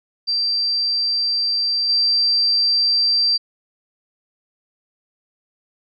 sine tone with level steps, 4699 Hz, D8, in tune, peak -17 / -14 dBFS, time 0.27-3.38 s, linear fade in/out 20 ms, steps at 1.89 s, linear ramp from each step 5 ms, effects none

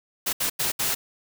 white noise bursts at uneven times, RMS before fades -25 dBFS, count 4, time 0.26-0.33 / 0.4-0.5 / 0.59-0.72 / 0.79-0.95 s, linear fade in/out 10 ms, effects none

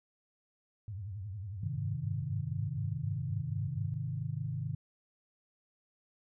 sine tone with vibrato, 99.5 Hz, G2, 26 cents sharp, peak -38 dBFS, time 0.88-3.94 s, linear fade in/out 0 ms, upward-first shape triangle, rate 11 Hz, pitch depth 220 cents each way
sine chord, Ab major, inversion none, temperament equal, 103.83 / 130.81 / 155.56 Hz, Ab2 / C3 / Eb3, 0 / 0 / 0 cents, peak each -39 / -37 / -38 dBFS, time 1.63-4.75 s, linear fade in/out 5 ms
effects none

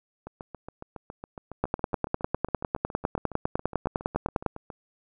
two click trains, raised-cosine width 1 ms, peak -10 / -24 dBFS, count 29 / 33, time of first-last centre 1.64-4.463 / 0.27-4.702 s, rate 9.92 / 7.22 Hz, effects none

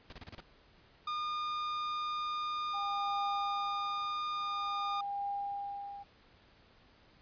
pink noise bursts, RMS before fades -47 dBFS, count 6, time 0.1-0.404 s, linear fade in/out 0 ms, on 24 ms, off 32 ms
45% pulse tone, 1216 Hz, D#6, 40 cents flat, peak -34 dBFS, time 1.07-5.01 s, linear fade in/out 5 ms
sine tone with tremolo, 804 Hz, G5, 44 cents sharp, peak -33 dBFS, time 2.73-6.04 s, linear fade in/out 20 ms, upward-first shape triangle, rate 0.49 Hz, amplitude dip 100%
effects pink hiss -63 dBFS RMS until 7.21 s + resampled to 11025 Hz

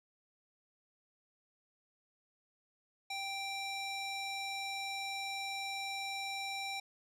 square tone with band-pass filter, 784 Hz, G5, in tune, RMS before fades -40 dBFS, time 3.1-6.8 s, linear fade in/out 5 ms, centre 3600 Hz, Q 0.91, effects none

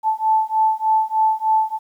sine beating tone pair, 874 / 877.3 Hz, A5 / A5, -12 / -5 cents, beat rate 3.3 Hz, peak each -18 dBFS, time 0.03-1.79 s, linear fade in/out 50 ms, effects 9-bit

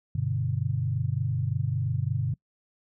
sine chord, G major, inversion none, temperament equal, 98 / 123.47 / 146.83 Hz, G2 / B2 / D3, 0 / 0 / 0 cents, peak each -30 / -28 / -30 dBFS, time 0.15-2.34 s, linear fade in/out 5 ms, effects noise-tail reverb RT60 0.1 s tail -25 dB re dry

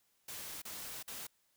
white noise with dropouts, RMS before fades -45 dBFS, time 0.28-1.27 s, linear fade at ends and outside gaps 5 ms, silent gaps 0.619-0.651 / 1.028-1.077 s, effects white hiss -75 dBFS RMS until 1.56 s

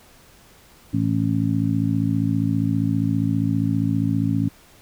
harmonic tone, 55 Hz, A1, in tune, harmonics 2 / 3 / 4 / 5, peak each -23 / -24 / -25 / -23 dBFS, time 0.93-4.49 s, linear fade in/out 10 ms, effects pink hiss -51 dBFS RMS until 4.81 s

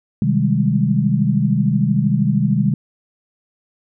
sine chord, Ab major seventh, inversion first, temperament just, 129.78 / 155.74 / 194.67 / 207.7 Hz, C3 / Eb3 / G3 / Ab3, -14 / +2 / -12 / 0 cents, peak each -19 dBFS, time 0.22-2.74 s, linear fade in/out 2 ms, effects none

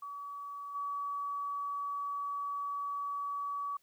sine tone with level steps, 1139 Hz, C#6, 47 cents sharp, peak -40 / -34 dBFS, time 0.02-3.77 s, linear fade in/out 5 ms, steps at 0.74 s, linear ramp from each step 20 ms, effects white hiss -72 dBFS RMS until 3.82 s

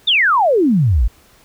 sine exponential sweep, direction down, 3729 to 46.67 Hz, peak -10 dBFS, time 0.07-1.08 s, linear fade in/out 10 ms, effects pink hiss -50 dBFS RMS until 1.44 s

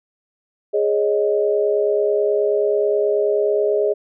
sine chord, Ab suspended fourth, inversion none, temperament just, 415.3 / 553.7 / 623 Hz, Ab4 / Db5 / Eb5, 0 / -2 / +2 cents, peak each -17 / -23 / -21 dBFS, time 0.73-3.94 s, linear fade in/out 20 ms, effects none

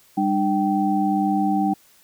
sine tone cluster, 199.5 / 301.4 / 775 Hz, G3 / D4 / G5, +31 / +45 / -20 cents, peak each -22 dBFS, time 0.17-1.74 s, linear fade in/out 10 ms, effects white hiss -55 dBFS RMS until 2.03 s

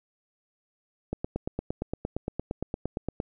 click train, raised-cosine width 2 ms, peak -16 dBFS, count 19, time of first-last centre 1.13-3.201 s, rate 8.69 Hz, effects none

